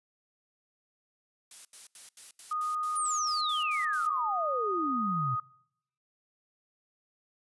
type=noise bursts; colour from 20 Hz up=blue; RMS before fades=-46 dBFS; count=12; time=1.51-4.07 s; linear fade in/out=2 ms; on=140 ms; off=80 ms
type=tone with pitch glide; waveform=sine; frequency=1236 to 1246 Hz; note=D#6 to D#6; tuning=-12 to +2 cents; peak=-29 dBFS; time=2.51-5.4 s; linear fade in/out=5 ms; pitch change=+14 cents; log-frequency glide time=4.49-5.13 s
type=exponential sweep; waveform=sine; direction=down; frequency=9760 to 117.9 Hz; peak=-31 dBFS; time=2.95-5.36 s; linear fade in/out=20 ms
effects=noise-tail reverb RT60 0.8 s tail -26 dB re dry + resampled to 24000 Hz